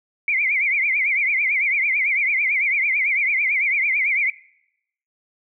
sine tone with vibrato, 2217 Hz, C#7, in tune, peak -17 dBFS, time 0.28-4.3 s, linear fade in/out 2 ms, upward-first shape triangle, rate 9 Hz, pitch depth 180 cents each way, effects noise-tail reverb RT60 0.8 s tail -21 dB re dry

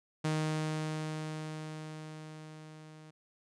sawtooth tone with level ramp, 155.56 Hz, D#3, in tune, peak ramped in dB -25 to -47 dBFS, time 0.24-3.11 s, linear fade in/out 10 ms, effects resampled to 22050 Hz

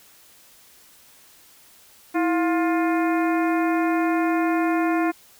harmonic tone with a mistuned harmonic, 352.5 Hz, F4, 16 cents sharp, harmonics 1 / 2 / 3 / 4 / 5 / 6 / 7, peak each -20 / -26 / -30 / -32 / -34 / -36 / -37 dBFS, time 2.14-5.12 s, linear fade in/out 20 ms, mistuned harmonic 1, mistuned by -130 cents, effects white hiss -52 dBFS RMS until 5.39 s

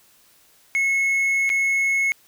triangle tone with dropouts, 2184 Hz, C#7, 26 cents flat, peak -16 dBFS, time 0.75-2.12 s, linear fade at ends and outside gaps 0 ms, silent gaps 1.493-1.5 s, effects white hiss -56 dBFS RMS until 2.27 s

